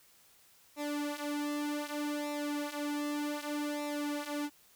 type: tone with flanger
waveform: sawtooth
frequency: 293.7 Hz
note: D4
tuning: in tune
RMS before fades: -36 dBFS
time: 0.76-4.5 s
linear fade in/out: 50 ms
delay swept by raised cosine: 0.63 to 5.53 ms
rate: 0.65 Hz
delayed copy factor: -0.8
effects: white hiss -63 dBFS RMS until 4.75 s